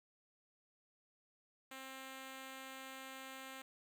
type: tone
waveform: 5% pulse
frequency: 265.1 Hz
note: C4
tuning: 23 cents sharp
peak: -37 dBFS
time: 1.71-3.62 s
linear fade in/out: 5 ms
effects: none